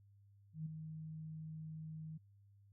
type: tone with ADSR envelope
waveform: sine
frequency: 157.2 Hz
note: D#3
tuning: 18 cents sharp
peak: -38 dBFS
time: 0.53-2.18 s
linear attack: 130 ms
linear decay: 6 ms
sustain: -7 dB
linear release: 13 ms
effects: added 100 Hz sine -63 dBFS peak until 2.72 s